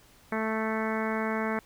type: harmonic tone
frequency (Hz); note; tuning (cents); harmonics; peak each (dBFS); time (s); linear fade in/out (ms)
220; A3; 0; 1 / 2 / 3 / 4 / 5 / 6 / 7 / 8 / 9 / 10; -31 / -34 / -36 / -37 / -38 / -39 / -39 / -40 / -41 / -41; 0.32-1.59; 2
effects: pink hiss -58 dBFS RMS until 1.65 s